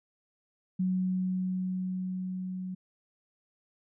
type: tone with level ramp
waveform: sine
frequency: 185 Hz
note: F#3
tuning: in tune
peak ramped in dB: -25 to -34 dBFS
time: 0.79-2.75 s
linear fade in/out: 10 ms
effects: none